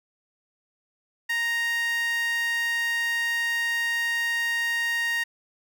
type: tone with high-pass filter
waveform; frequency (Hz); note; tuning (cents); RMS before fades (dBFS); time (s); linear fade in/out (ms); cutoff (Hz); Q
sawtooth; 932.3; A#5; 0; -26; 1.29-5.24; 10; 1900; 4.3
effects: none